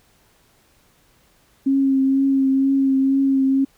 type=tone with vibrato; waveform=sine; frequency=270 Hz; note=C#4; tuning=45 cents flat; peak=-14 dBFS; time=1.66-3.65 s; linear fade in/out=10 ms; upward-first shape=triangle; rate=2.1 Hz; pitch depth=23 cents each way; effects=pink hiss -58 dBFS RMS until 3.77 s